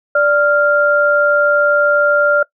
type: tone pair together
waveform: sine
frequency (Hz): 586 / 1393.8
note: D5 / F6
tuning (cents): -4 / -4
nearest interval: octave + minor third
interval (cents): 1500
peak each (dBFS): -12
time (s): 0.15-2.43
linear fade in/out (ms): 5
effects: noise-tail reverb RT60 0.1 s tail -22 dB re dry